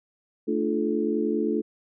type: tone cluster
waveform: sine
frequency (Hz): 223.3 / 296.2 / 346.3 / 431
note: A3 / D4 / F4 / A4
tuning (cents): +26 / +15 / -15 / -36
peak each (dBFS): -28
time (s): 0.47-1.62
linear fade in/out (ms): 20
effects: none